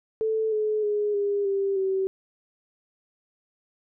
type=tone with pitch steps; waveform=sine; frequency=440 / 428 / 416.3 / 404.9 / 393.8 / 383 Hz; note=A4 / A4 / G#4 / G#4 / G4 / G4; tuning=0 / -48 / +4 / -44 / +8 / -40 cents; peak=-22 dBFS; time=0.21-2.07 s; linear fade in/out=0 ms; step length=310 ms; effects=none